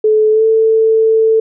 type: tone with pitch glide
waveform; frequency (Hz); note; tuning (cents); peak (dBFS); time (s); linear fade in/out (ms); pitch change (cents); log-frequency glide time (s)
sine; 431.5 to 443.9; A4 to A4; -34 to +15; -7; 0.04-1.4; 5; +49; 0.31-0.44
effects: none